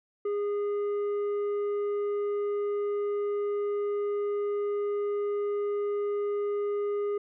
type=tone with tanh clipping; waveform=sine; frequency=410 Hz; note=G#4; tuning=22 cents flat; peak=-28 dBFS; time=0.25-7.18 s; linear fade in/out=5 ms; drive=6 dB; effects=none